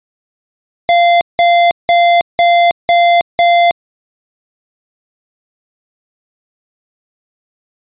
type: tone bursts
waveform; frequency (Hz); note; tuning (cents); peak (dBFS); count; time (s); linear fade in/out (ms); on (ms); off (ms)
square; 692; F5; -16; -7; 6; 0.89-3.71; 0; 320; 180
effects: resampled to 8000 Hz